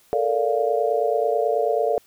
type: chord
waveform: sine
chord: Bb major seventh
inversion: third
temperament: just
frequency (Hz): 437 / 466.2 / 582.7 / 699.2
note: A4 / Bb4 / D5 / F5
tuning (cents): -12 / 0 / -14 / +2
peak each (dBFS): -24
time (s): 0.13-1.98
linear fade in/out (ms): 0
effects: white hiss -57 dBFS RMS until 2.06 s